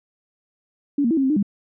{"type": "tone with pitch steps", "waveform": "sine", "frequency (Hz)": [285.3, 233.6, 325.8, 270.8, 263.8, 304.5, 202], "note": ["C#4", "A#3", "E4", "C#4", "C4", "D#4", "G#3"], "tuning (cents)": [50, 4, -20, -40, 14, -37, -48], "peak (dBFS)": -16, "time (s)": [0.98, 1.428], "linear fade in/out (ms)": 5, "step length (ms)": 64, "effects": []}